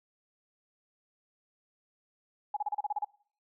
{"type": "tone bursts", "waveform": "sine", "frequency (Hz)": 830.6, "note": "G#5", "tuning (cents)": 0, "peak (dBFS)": -28, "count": 9, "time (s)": [2.54, 3.047], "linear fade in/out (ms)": 5, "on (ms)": 27, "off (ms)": 33, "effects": ["noise-tail reverb RT60 0.5 s tail -23 dB re dry"]}